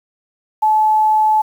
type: tone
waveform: sine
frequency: 863 Hz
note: A5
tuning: 34 cents flat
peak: -10 dBFS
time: 0.62-1.42 s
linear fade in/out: 10 ms
effects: 7-bit